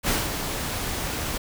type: noise with ADSR envelope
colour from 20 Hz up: pink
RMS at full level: -22 dBFS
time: 0.03-1.38 s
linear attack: 52 ms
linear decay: 200 ms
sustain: -7 dB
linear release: 8 ms
effects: none